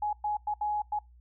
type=tone bursts at uneven times; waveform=sine; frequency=838 Hz; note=G#5; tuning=15 cents sharp; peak=-27 dBFS; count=5; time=0.02-0.13 / 0.24-0.37 / 0.47-0.54 / 0.61-0.82 / 0.92-0.99 s; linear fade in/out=5 ms; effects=noise-tail reverb RT60 0.2 s tail -23 dB re dry + added 60 Hz sine -53 dBFS peak until 1.2 s